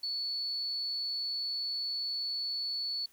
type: tone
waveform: sine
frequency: 4435 Hz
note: C#8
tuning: in tune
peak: -32 dBFS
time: 0.03-3.06 s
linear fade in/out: 5 ms
effects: white hiss -64 dBFS RMS until 3.12 s